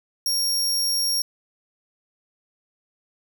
sawtooth tone, 5570 Hz, F8, 5 cents flat, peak -18 dBFS, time 0.26-1.22 s, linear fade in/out 2 ms, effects none

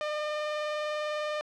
sawtooth tone with vibrato, 603 Hz, D5, 46 cents sharp, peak -26 dBFS, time 0.01-1.41 s, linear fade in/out 0 ms, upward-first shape sine, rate 20 Hz, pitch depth 16 cents each way, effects low-pass 4000 Hz 12 dB/octave

